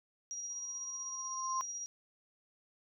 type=tone with tremolo; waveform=sine; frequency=5730 Hz; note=F8; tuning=44 cents sharp; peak=-38 dBFS; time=0.31-1.86 s; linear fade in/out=0 ms; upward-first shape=square; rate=16 Hz; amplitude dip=25%
type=tone with exponential growth; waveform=sine; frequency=1052 Hz; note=C6; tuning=9 cents sharp; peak=-31 dBFS; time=0.5-1.61 s; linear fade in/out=0 ms; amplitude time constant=240 ms
effects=none